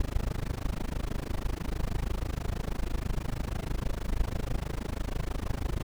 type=noise with amplitude modulation; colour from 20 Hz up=brown; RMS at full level=-27 dBFS; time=0-5.83 s; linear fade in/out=5 ms; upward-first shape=sine; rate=26.2 Hz; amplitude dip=100%; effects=none